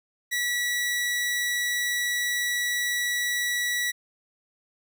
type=tone; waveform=sawtooth; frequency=1942 Hz; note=B6; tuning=30 cents flat; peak=-21 dBFS; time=0.31-3.92 s; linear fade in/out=20 ms; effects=none